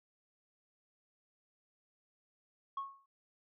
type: tone with exponential decay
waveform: sine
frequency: 1097 Hz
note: C#6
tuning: 18 cents flat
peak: -32 dBFS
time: 2.77-3.06 s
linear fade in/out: 5 ms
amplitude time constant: 61 ms
effects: tanh soft clip ceiling -33 dBFS